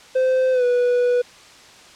triangle tone with pitch glide, 517 to 490 Hz, C5 to B4, -21 to -14 cents, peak -13 dBFS, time 0.15-1.22 s, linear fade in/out 10 ms, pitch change -93 cents, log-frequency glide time 0.52-0.64 s, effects white hiss -45 dBFS RMS until 1.95 s + low-pass 6000 Hz 12 dB/octave

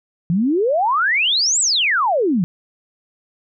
sine exponential two-way sweep, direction up then down, 160.8 to 8140 to 160.8 Hz, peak -14 dBFS, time 0.3-2.44 s, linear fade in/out 0 ms, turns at 1.6 s, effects none

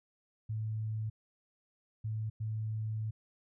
sine tone bursts at uneven times, 109.2 Hz, A2, 13 cents flat, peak -33 dBFS, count 3, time 0.49-1.1 / 2.04-2.3 / 2.4-3.11 s, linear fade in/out 10 ms, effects none

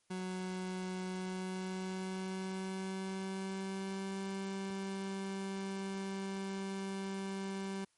30% pulse tone with pitch glide, 185 to 194.09 Hz, F#3 to G3, 0 to -17 cents, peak -35 dBFS, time 0.1-7.85 s, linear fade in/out 10 ms, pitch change +83 cents, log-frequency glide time 1.05-4.25 s, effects white hiss -75 dBFS RMS until 7.97 s + MP3 48 kbps

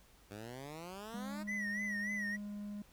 10% pulse exponential sweep, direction up, 98.4 to 318.1 Hz, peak -37 dBFS, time 0.3-1.44 s, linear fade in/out 20 ms
triangle tone, 205.9 Hz, G#3, 15 cents flat, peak -39 dBFS, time 1.14-2.82 s, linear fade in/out 2 ms
triangle tone with vibrato, 1928 Hz, B6, 42 cents flat, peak -35 dBFS, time 1.47-2.37 s, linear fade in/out 20 ms, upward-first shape sine, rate 3.4 Hz, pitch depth 91 cents each way
effects added 50 Hz sine -66 dBFS peak until 2.92 s + pink hiss -65 dBFS RMS until 2.92 s

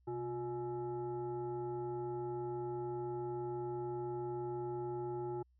sine tone with frequency modulation, 357 Hz, F4, 38 cents sharp, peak -37 dBFS, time 0.07-5.43 s, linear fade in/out 10 ms, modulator 485 Hz, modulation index 0.83, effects added 62 Hz sine -67 dBFS peak until 5.59 s

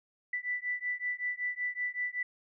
sine beating tone pair, 1975.5 / 1980.8 Hz, B6 / B6, 0 / +5 cents, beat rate 5.3 Hz, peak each -35 / -35 dBFS, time 0.33-2.23 s, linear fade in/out 5 ms, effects none

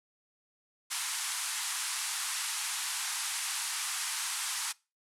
white band-pass noise, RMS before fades -35 dBFS, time 0.9-4.73 s, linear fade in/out 20 ms, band 840 to 11000 Hz, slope 48 dB/octave, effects noise-tail reverb RT60 0.3 s tail -24 dB re dry

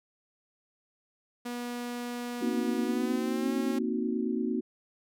sawtooth tone with pitch glide, 242.1 to 271.7 Hz, B3 to C#4, -34 to -35 cents, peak -30 dBFS, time 1.45-3.79 s, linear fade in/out 10 ms, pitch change +199 cents, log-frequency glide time 2.85-3.53 s
sine chord, C half-diminished seventh, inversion third, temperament equal, 233.1 / 261.6 / 311.1 / 370 Hz, Bb3 / C4 / Eb4 / Gb4, 0 / 0 / 0 / 0 cents, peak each -31 / -33 / -35 / -34 dBFS, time 2.41-4.61 s, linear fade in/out 10 ms
effects none

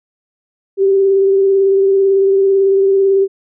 sine tone with vibrato, 390 Hz, G4, 9 cents flat, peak -8 dBFS, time 0.77-3.28 s, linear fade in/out 50 ms, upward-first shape sine, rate 18 Hz, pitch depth 21 cents each way, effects none

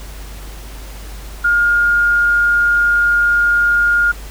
sine tone, 1418 Hz, F6, 26 cents sharp, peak -10 dBFS, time 1.44-4.12 s, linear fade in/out 10 ms, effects added 50 Hz sine -29 dBFS peak until 4.3 s + pink hiss -37 dBFS RMS until 4.3 s

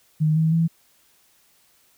sine tone with pitch steps, 154.9 / 159.81 / 164.87 Hz, D#3 / D#3 / E3, -7 / +47 / +1 cents, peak -16 dBFS, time 0.2-0.68 s, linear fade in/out 20 ms, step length 160 ms, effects white hiss -60 dBFS RMS until 1.97 s

